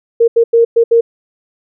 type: tone bursts at uneven times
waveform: sine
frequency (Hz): 463.6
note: A#4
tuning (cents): -10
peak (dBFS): -5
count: 5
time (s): 0.2-0.28 / 0.36-0.44 / 0.53-0.65 / 0.76-0.84 / 0.91-1.01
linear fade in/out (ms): 10
effects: none